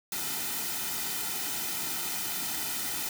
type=noise with comb filter; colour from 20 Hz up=white; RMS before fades=-33 dBFS; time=0.12-3.09 s; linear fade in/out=2 ms; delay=1.8 ms; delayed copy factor=-0.7; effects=none